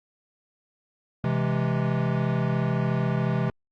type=chord; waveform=square; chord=C augmented; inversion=none; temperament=equal; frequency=130.81 / 164.81 / 207.7 Hz; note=C3 / E3 / G#3; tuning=0 / 0 / 0 cents; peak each=-26 / -28 / -30 dBFS; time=1.24-3.5 s; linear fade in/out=2 ms; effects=low-pass 2000 Hz 12 dB/octave + Opus 48 kbps